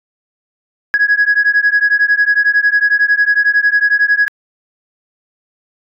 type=beating tone pair; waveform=sine; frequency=1661.2 / 1672.2 Hz; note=G#6 / G#6; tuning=0 / +11 cents; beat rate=11 Hz; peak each=-11 dBFS; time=0.94-4.28 s; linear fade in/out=0 ms; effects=tanh soft clip ceiling -4 dBFS